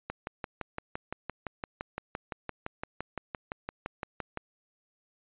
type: click train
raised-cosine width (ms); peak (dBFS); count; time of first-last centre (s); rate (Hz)
0.5; -19; 26; 0.1-4.374; 5.85
effects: resampled to 8000 Hz